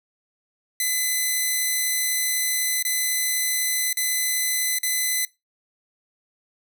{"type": "tone with dropouts", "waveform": "5% pulse", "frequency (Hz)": 2016, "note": "B6", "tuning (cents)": 35, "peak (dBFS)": -11, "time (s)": [0.8, 5.25], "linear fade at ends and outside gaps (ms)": 2, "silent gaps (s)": [[2.826, 2.85], [3.929, 3.97], [4.786, 4.831]], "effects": ["noise-tail reverb RT60 0.2 s tail -21 dB re dry"]}